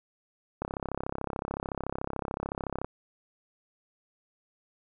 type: click train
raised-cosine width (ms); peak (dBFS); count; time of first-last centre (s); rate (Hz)
1; -18; 76; 0.62-2.846; 33.7
effects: none